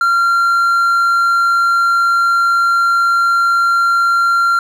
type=tone; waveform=triangle; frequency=1379 Hz; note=F6; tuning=22 cents flat; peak=-8 dBFS; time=0.01-4.59 s; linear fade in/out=2 ms; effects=none